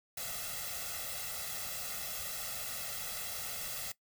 white noise with comb filter, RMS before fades -40 dBFS, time 0.17-3.92 s, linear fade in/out 5 ms, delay 1.5 ms, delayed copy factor +1, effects noise-tail reverb RT60 0.1 s tail -19 dB re dry

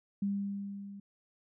sine tone with level ramp, 199.8 Hz, G3, 33 cents sharp, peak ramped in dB -28 to -44 dBFS, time 0.22-1 s, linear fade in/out 5 ms, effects none

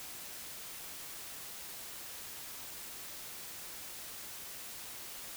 silence, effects white hiss -46 dBFS RMS until 5.36 s

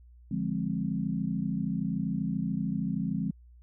sine chord, D half-diminished seventh, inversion none, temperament equal, 146.83 / 174.61 / 207.7 / 261.6 Hz, D3 / F3 / Ab3 / C4, 0 / 0 / 0 / 0 cents, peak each -36 / -32 / -32 / -35 dBFS, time 0.31-3.31 s, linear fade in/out 5 ms, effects added 60 Hz sine -51 dBFS peak until 3.62 s

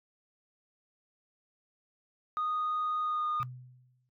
sine tone with pitch glide, 1238 to 1224.5 Hz, D#6 to D#6, -9 to -28 cents, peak -28 dBFS, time 2.37-3.43 s, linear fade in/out 0 ms, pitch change -19 cents, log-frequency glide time 3.01-3.27 s
sine tone with exponential decay, 125.8 Hz, B2, 32 cents sharp, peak -35 dBFS, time 3.4-4.09 s, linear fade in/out 0 ms, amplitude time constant 150 ms
effects noise-tail reverb RT60 0.1 s tail -19 dB re dry + tanh soft clip ceiling -26 dBFS

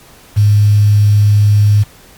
sine tone with quantisation, 103.83 Hz, G#2, in tune, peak -5 dBFS, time 0.36-1.84 s, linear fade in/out 20 ms, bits 5, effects pink hiss -41 dBFS RMS until 2.17 s + MP3 96 kbps

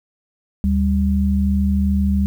sine tone pair together, 74.9 / 197.61 Hz, D2 / G3, +35 / +14 cents, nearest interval octave + perfect fourth, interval 1679 cents, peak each -17 dBFS, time 0.64-2.26 s, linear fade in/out 0 ms, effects 8-bit

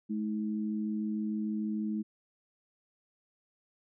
sine tone pair together, 213.6 / 320 Hz, G#3 / D#4, +49 / +49 cents, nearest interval perfect fifth, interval 700 cents, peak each -31 / -38 dBFS, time 0.09-2.03 s, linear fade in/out 20 ms, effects none

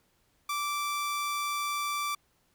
sawtooth tone, 1168 Hz, D6, 10 cents flat, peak -26 dBFS, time 0.49-2.15 s, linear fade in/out 5 ms, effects pink hiss -70 dBFS RMS until 2.54 s

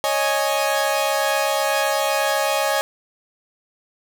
sawtooth chord, C# suspended second, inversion none, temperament equal, 554.4 / 622.3 / 830.6 Hz, C#5 / D#5 / G#5, 0 / 0 / 0 cents, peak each -19 dBFS, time 0.04-2.81 s, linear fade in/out 0 ms, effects none

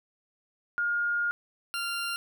sine / 20% pulse tone pair in turn, 1420 / 1389.2 Hz, F6 / F6, +28 / -10 cents, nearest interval unison, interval 38 cents, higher first, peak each -25 dBFS, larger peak neither, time 0.78-1.31 / 1.74-2.16 s, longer first, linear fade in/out 0 ms, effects none

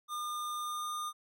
square tone with pitch glide, 1209 to 1216.7 Hz, D6 to D#6, +50 to -39 cents, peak -36 dBFS, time 0.08-1.13 s, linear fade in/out 50 ms, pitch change +11 cents, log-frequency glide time 0.58-0.91 s, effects none

